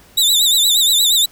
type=tone with vibrato; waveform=sawtooth; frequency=3729 Hz; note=A#7; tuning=in tune; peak=-8 dBFS; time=0.17-1.26 s; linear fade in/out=10 ms; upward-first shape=sine; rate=8.5 Hz; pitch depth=110 cents each way; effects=pink hiss -47 dBFS RMS until 1.31 s